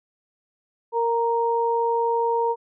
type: tone pair together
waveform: sine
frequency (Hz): 463.9 / 932.3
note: A#4 / A#5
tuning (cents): -8 / 0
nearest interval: octave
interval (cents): 1208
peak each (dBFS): -22 / -22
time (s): 0.92-2.56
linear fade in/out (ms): 50
effects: none